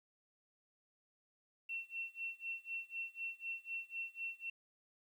sine tone with tremolo, 2709 Hz, E7, 47 cents sharp, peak -38 dBFS, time 1.69-4.5 s, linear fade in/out 5 ms, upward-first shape sine, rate 4 Hz, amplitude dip 95%, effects 12-bit

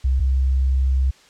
sine tone pair in turn, 65.3 / 65.87 Hz, C2 / C2, -3 / +12 cents, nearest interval unison, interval 15 cents, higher second, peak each -15 dBFS, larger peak neither, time 0.04-0.2 / 0.2-1.11 s, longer second, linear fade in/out 10 ms, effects white hiss -51 dBFS RMS until 1.29 s + low-pass 6000 Hz 12 dB/octave

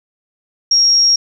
sine tone, 5588 Hz, F8, in tune, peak -8 dBFS, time 0.71-1.16 s, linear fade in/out 5 ms, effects 8-bit

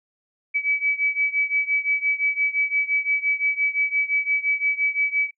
sine beating tone pair, 2286 / 2291.8 Hz, D7 / D7, -47 / -43 cents, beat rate 5.8 Hz, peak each -22 / -24 dBFS, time 0.54-5.31 s, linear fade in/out 20 ms, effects noise-tail reverb RT60 0.1 s tail -22 dB re dry

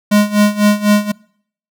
square tone with tremolo, 207.7 Hz, G#3, in tune, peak -7 dBFS, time 0.11-1.12 s, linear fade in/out 10 ms, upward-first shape sine, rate 4 Hz, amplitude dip 85%, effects noise-tail reverb RT60 0.6 s tail -24 dB re dry

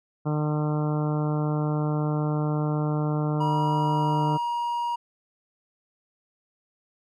harmonic tone, 150.9 Hz, D3, 47 cents sharp, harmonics 1 / 2 / 3 / 4 / 5 / 6 / 7 / 8 / 9, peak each -24 / -30 / -34 / -36 / -38 / -40 / -41 / -42 / -43 dBFS, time 0.25-4.38 s, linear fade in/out 20 ms
triangle tone with pitch glide, 960 to 950.6 Hz, B5 to A#5, -49 to +34 cents, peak -23 dBFS, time 3.4-4.96 s, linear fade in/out 10 ms, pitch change -17 cents, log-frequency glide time 3.85-4.33 s
effects none

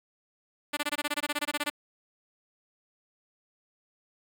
5% pulse tone bursts, 293.7 Hz, D4, in tune, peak -16 dBFS, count 16, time 0.73-1.701 s, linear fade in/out 10 ms, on 41 ms, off 21 ms, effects none

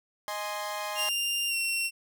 sawtooth chord, Ab major, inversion second, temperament equal, 622.3 / 830.6 / 1046.5 Hz, Eb5 / Ab5 / C6, 0 / 0 / 0 cents, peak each -33 dBFS, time 0.28-1.09 s, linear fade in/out 0 ms
sawtooth tone with pitch glide, 2794 to 2725 Hz, F7 to F7, 0 to -43 cents, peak -24 dBFS, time 0.95-1.91 s, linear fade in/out 50 ms, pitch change -43 cents, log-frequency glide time 1.48-1.55 s
effects none

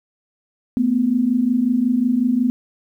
sine tone pair together, 226 / 251.5 Hz, A3 / B3, +47 / +32 cents, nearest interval major second, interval 185 cents, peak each -20 / -16 dBFS, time 0.77-2.5 s, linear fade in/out 0 ms, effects 9-bit

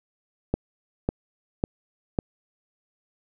click train, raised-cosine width 2 ms, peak -9 dBFS, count 4, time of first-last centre 0.54-2.188 s, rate 1.82 Hz, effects none

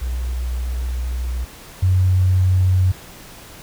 sine tone pair in turn, 61.74 / 92.51 Hz, B1 / F#2, 0 / 0 cents, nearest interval perfect fifth, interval 700 cents, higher second, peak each -20 / -12 dBFS, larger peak second, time 0.01-1.45 / 1.82-2.92 s, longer first, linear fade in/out 10 ms, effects pink hiss -40 dBFS RMS until 3.62 s

